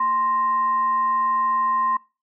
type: tone with frequency modulation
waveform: sine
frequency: 1046.5 Hz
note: C6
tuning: in tune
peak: -18 dBFS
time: 0-1.97 s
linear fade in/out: 5 ms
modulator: 817 Hz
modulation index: 0.27
effects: noise-tail reverb RT60 0.3 s tail -22 dB re dry + high-pass 300 Hz 12 dB/octave